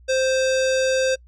square tone with low-pass filter, 523.3 Hz, C5, in tune, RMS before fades -20 dBFS, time 0.08-1.16 s, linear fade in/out 20 ms, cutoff 6200 Hz, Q 1.8, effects noise-tail reverb RT60 0.1 s tail -26 dB re dry + added 60 Hz sine -46 dBFS peak until 1.27 s

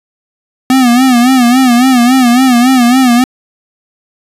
square tone with vibrato, 250.2 Hz, B3, 23 cents sharp, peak -5 dBFS, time 0.7-3.24 s, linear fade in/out 2 ms, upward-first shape sine, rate 3.6 Hz, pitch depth 100 cents each way, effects resampled to 32000 Hz

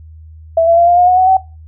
sine tone with pitch steps, 659.3 / 672.8 / 686.5 / 700.5 / 714.8 / 729.4 / 744.3 / 759.5 Hz, E5 / E5 / F5 / F5 / F5 / F#5 / F#5 / F#5, 0 / +35 / -30 / +5 / +40 / -25 / +10 / +45 cents, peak -6 dBFS, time 0.57-1.37 s, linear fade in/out 5 ms, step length 100 ms, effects noise-tail reverb RT60 0.3 s tail -19 dB re dry + added 79 Hz sine -33 dBFS peak until 1.67 s

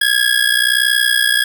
25% pulse ring-modulated tone, 1661.2 Hz, G#6, in tune, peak -5 dBFS, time 0.01-1.44 s, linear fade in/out 5 ms, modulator 30.6 Hz, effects 7-bit

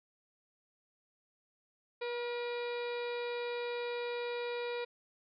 harmonic tone with a mistuned harmonic, 481.2 Hz, B4, 45 cents flat, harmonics 1 / 2 / 3 / 4 / 5 / 6 / 7 / 8 / 9 / 10, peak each -36 / -45 / -49 / -50 / -46 / -59 / -58 / -50 / -59 / -58 dBFS, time 2.01-4.85 s, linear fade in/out 10 ms, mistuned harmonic 3, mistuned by -28 cents, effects none

